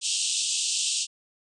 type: band-pass noise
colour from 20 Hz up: white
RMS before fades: -27 dBFS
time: 0.01-1.07 s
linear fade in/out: 50 ms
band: 2700 to 8800 Hz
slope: 96 dB/octave
effects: none